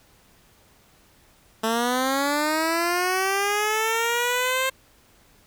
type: linear sweep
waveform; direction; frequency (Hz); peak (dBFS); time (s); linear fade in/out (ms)
10% pulse; up; 220 to 530; -13; 1.63-4.7; 10
effects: pink hiss -57 dBFS RMS until 5.46 s

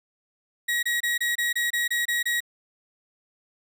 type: tone bursts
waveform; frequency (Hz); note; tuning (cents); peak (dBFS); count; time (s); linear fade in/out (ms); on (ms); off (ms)
35% pulse; 1904; A#6; +36; -21; 10; 0.68-2.405; 10; 150; 25
effects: none

